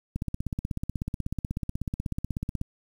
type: click train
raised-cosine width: 5 ms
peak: -17 dBFS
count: 41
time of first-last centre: 0.16-2.614 s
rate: 16.3 Hz
effects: 8-bit